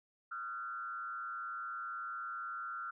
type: tone with frequency modulation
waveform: sine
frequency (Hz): 1368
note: F6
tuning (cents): -36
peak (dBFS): -39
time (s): 0.31-2.91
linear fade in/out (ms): 10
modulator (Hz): 118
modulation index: 0.83
effects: none